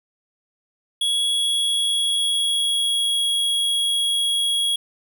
square tone with pitch glide, 3343 to 3316 Hz, G#7 to G#7, +11 to -3 cents, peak -19 dBFS, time 1.01-4.76 s, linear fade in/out 5 ms, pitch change -14 cents, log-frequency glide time 1.33-3.24 s, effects none

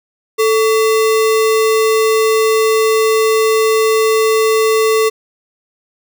sine tone with sample-and-hold, 440 Hz, A4, in tune, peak -9 dBFS, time 0.38-5.1 s, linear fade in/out 20 ms, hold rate 1575 Hz, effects none

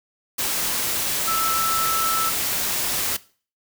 sine tone in noise, 1318.5 Hz, E6, in tune, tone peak -22 dBFS, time 1.27-2.3 s, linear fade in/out 10 ms, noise white, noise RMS -24 dBFS, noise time 0.38-3.17 s, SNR -1 dB, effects noise-tail reverb RT60 0.4 s tail -19 dB re dry

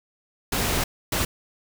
pink noise bursts at uneven times, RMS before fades -24 dBFS, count 2, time 0.52-0.84 / 1.12-1.25 s, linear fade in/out 5 ms, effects none

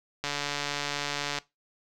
click train, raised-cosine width 0.2 ms, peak -13 dBFS, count 166, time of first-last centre 0.24-1.386 s, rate 144 Hz, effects noise-tail reverb RT60 0.2 s tail -19 dB re dry

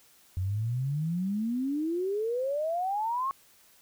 sine exponential sweep, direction up, 89.1 to 1108.7 Hz, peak -27 dBFS, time 0.37-3.31 s, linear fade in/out 0 ms, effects white hiss -60 dBFS RMS until 3.81 s

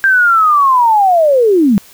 sine linear sweep, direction down, 1595 to 184.5 Hz, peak -6 dBFS, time 0.04-1.78 s, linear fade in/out 0 ms, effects white hiss -41 dBFS RMS until 1.93 s

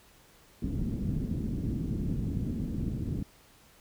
white low-pass noise, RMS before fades -32 dBFS, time 0.62-3.23 s, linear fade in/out 5 ms, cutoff 250 Hz, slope 24 dB/octave, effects pink hiss -59 dBFS RMS until 3.8 s

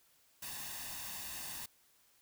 white noise with comb filter, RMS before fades -44 dBFS, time 0.42-1.66 s, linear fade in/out 5 ms, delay 1.1 ms, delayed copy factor +0.6, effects white hiss -69 dBFS RMS until 2.21 s

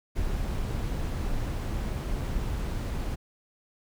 brown noise, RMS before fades -30 dBFS, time 0.15-3.16 s, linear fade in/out 20 ms, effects none

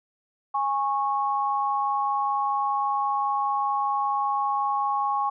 sine tone pair together, 824 / 1098.9 Hz, G#5 / C#6, -14 / -15 cents, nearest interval perfect fourth, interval 499 cents, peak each -25 dBFS, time 0.54-5.3 s, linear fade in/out 10 ms, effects none

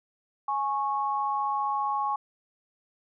sine tone pair together, 834.8 / 1100 Hz, G#5 / C#6, +9 / -14 cents, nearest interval perfect fourth, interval 477 cents, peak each -28 dBFS, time 0.48-2.16 s, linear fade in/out 5 ms, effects none

